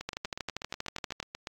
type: two click trains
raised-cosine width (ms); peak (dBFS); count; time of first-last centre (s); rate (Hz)
0.2; -20 / -16; 13 / 15; 0.01-1.472 / 0.09-1.201; 8.21 / 12.6
effects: AAC 48 kbps